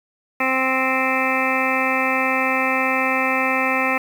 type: harmonic tone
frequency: 261.6 Hz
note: C4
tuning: in tune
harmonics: 1 / 2 / 3 / 4 / 5 / 7 / 8 / 9 / 10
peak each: -26 / -26 / -26 / -26 / -26 / -26 / -26 / -26 / -26 dBFS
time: 0.4-3.98 s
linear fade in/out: 5 ms
effects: 7-bit